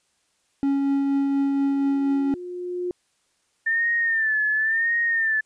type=tone with tremolo; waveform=triangle; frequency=277.2 Hz; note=C#4; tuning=in tune; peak=-16 dBFS; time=0.63-2.34 s; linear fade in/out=0 ms; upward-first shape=triangle; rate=4.2 Hz; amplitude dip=25%
type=tone with exponential growth; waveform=sine; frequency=357.1 Hz; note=F4; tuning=39 cents sharp; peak=-23 dBFS; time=0.7-2.91 s; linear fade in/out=1 ms; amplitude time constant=480 ms
type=tone with vibrato; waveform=sine; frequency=1790 Hz; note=A6; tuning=29 cents sharp; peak=-19 dBFS; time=3.66-5.41 s; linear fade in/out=10 ms; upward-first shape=sine; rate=0.94 Hz; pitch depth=74 cents each way
effects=white hiss -68 dBFS RMS until 5.45 s + resampled to 22050 Hz